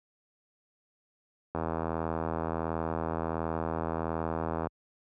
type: click train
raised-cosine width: 1 ms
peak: -17 dBFS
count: 255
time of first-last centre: 1.55-4.67 s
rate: 81.4 Hz
effects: high-pass 60 Hz 12 dB/octave